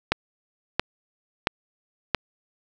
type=click train; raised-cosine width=0.3 ms; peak=-3 dBFS; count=4; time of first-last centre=0.12-2.147 s; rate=1.48 Hz; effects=none